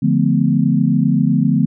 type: chord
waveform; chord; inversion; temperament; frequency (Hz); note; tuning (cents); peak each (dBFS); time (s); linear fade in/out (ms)
sine; B half-diminished seventh; first; equal with one note detuned; 146.83 / 174.61 / 220 / 252.7; D3 / F3 / A3 / B3; 0 / 0 / 0 / +40; -17; 0.02-1.66; 10
effects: none